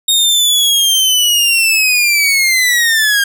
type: linear sweep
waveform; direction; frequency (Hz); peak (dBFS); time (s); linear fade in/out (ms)
sawtooth; down; 3729 to 1600; -6; 0.08-3.24; 5
effects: none